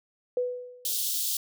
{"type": "tone with exponential decay", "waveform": "sine", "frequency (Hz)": 495.2, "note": "B4", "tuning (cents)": 5, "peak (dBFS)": -22, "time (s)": [0.37, 1.02], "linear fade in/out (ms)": 2, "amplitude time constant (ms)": 140}
{"type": "high-pass noise", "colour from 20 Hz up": "white", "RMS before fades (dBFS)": -29, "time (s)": [0.85, 1.37], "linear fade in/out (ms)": 2, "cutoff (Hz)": 3200, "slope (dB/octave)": 48}
{"effects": []}